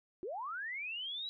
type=linear sweep; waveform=sine; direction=up; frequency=329.6 to 3951 Hz; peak=-38 dBFS; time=0.23-1.29 s; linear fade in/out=0 ms; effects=none